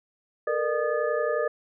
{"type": "tone cluster", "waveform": "sine", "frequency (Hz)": [444.5, 475.6, 600, 1228, 1724], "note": ["A4", "A#4", "D5", "D#6", "A6"], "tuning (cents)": [18, 35, 37, -23, -36], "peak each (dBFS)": [-31, -28, -27, -33, -34], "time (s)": [0.47, 1.48], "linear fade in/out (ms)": 5, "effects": []}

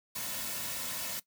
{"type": "noise with comb filter", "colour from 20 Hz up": "white", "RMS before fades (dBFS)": -37, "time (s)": [0.15, 1.2], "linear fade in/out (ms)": 10, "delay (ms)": 2.5, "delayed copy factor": -0.55, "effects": ["noise-tail reverb RT60 0.1 s tail -18 dB re dry"]}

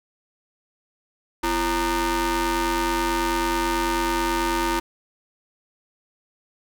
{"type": "ring-modulated tone", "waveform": "sawtooth", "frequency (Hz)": 293.7, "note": "D4", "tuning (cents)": 0, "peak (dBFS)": -14, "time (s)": [1.43, 4.8], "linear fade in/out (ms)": 10, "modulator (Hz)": 632, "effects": []}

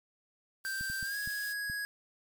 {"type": "high-pass noise", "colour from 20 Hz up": "white", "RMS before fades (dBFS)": -47, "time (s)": [0.64, 1.54], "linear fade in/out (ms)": 20, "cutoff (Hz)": 3000, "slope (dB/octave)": 24}
{"type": "tone with pitch glide", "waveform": "square", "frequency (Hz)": [1568, 1661.2], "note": ["G6", "G#6"], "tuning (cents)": [0, 0], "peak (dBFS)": -35, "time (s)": [0.65, 1.85], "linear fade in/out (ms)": 0, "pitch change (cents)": 100, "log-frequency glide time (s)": [1.03, 1.17]}
{"type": "clicks", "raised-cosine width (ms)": 5, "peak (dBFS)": -33, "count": 5, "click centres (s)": [0.81, 0.9, 1.028, 1.275, 1.699]}
{"effects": []}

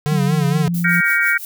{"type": "tone with vibrato", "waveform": "square", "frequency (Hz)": 145.9, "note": "D3", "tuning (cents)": -11, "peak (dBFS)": -17, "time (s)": [0.06, 0.68], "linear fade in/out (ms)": 0, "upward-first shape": "sine", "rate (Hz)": 4.3, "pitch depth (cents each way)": 80}
{"type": "tone with pitch glide", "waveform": "sine", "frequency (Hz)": [185, 172.61], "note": ["F#3", "F3"], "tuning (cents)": [0, -20], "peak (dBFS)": -17, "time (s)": [0.11, 1.01], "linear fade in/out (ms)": 10, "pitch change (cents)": -120, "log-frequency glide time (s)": [0.28, 0.33]}
{"type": "noise with tremolo", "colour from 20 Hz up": "violet", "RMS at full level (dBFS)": -28, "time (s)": [0.74, 1.45], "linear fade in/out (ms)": 2, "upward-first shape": "triangle", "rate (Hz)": 6, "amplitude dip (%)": 95}
{"type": "chord", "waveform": "sine", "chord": "G half-diminished seventh", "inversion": "third", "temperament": "just", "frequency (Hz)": [1411.2, 1568, 1881.6, 2258], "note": ["F6", "G6", "Bb6", "Db7"], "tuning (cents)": [18, 0, 16, 31], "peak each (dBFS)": -19, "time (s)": [0.84, 1.38], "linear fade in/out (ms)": 10}
{"effects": []}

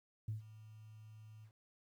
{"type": "tone with ADSR envelope", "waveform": "sine", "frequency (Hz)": 108.5, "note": "A2", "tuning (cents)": -24, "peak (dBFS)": -35, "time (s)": [0.28, 1.52], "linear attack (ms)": 5, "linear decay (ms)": 130, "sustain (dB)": -18, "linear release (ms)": 80, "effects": ["tanh soft clip ceiling -32 dBFS", "12-bit"]}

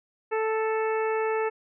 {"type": "harmonic tone", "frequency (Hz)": 440, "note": "A4", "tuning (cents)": 0, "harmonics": [1, 2, 3, 4, 5, 6], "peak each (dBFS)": [-25, -31, -35, -37, -39, -41], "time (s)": [0.31, 1.5], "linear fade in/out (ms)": 20, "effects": []}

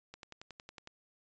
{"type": "click train", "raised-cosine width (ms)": 0.2, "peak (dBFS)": -30, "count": 9, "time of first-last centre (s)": [0.14, 0.874], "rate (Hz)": 10.9, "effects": ["resampled to 16000 Hz"]}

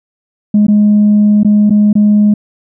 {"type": "tone with dropouts", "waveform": "sine", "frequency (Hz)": 208.7, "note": "G#3", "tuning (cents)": 9, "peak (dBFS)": -3, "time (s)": [0.54, 2.34], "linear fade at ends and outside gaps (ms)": 5, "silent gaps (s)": [[0.668, 0.682], [1.433, 1.447], [1.697, 1.705], [1.93, 1.953]], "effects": ["tanh soft clip ceiling -2 dBFS"]}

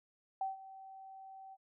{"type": "tone with ADSR envelope", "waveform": "sine", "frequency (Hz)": 770, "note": "G5", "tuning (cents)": -31, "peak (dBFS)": -32, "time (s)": [0.41, 1.57], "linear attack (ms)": 3, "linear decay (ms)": 150, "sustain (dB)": -17, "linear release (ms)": 41, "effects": []}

